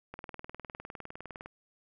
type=click train; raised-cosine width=0.5 ms; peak=-27 dBFS; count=27; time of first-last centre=0.14-1.46 s; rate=19.7 Hz; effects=none